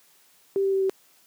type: tone with pitch steps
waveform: sine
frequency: 392 / 389.1 / 386.2 / 383.3 Hz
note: G4 / G4 / G4 / G4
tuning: 0 / -13 / -26 / -39 cents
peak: -20 dBFS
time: 0.56-0.896 s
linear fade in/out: 0 ms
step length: 84 ms
effects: white hiss -59 dBFS RMS until 1.26 s + high-pass 150 Hz 12 dB/octave